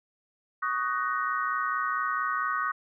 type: chord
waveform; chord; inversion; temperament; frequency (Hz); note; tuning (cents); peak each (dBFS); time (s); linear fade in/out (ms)
sine; D# minor seventh; third; just; 1120.1 / 1244.5 / 1493.4 / 1866.8; C#6 / D#6 / F#6 / A#6; +18 / 0 / +16 / +2; -31 / -30 / -32 / -36; 0.62-2.72; 10
effects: none